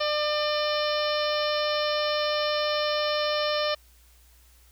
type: harmonic tone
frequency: 599 Hz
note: D5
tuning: 34 cents sharp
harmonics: 1 / 2 / 3 / 4 / 5 / 6 / 7 / 8 / 9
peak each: -26 / -31 / -35 / -37 / -34 / -37 / -36 / -40 / -36 dBFS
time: 0-3.75 s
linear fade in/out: 10 ms
effects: added 60 Hz sine -55 dBFS peak until 4.71 s + white hiss -60 dBFS RMS until 4.71 s